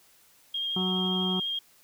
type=tone with vibrato; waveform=sine; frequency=3227 Hz; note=G7; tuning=50 cents sharp; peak=-28 dBFS; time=0.54-1.59 s; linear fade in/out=5 ms; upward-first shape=triangle; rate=12 Hz; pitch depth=17 cents each way
type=harmonic tone; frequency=185 Hz; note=F#3; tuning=in tune; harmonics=1 / 2 / 4 / 5 / 6 / 7; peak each=-28 / -34 / -40 / -42 / -44 / -45 dBFS; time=0.76-1.4 s; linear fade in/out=5 ms
effects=white hiss -60 dBFS RMS until 1.83 s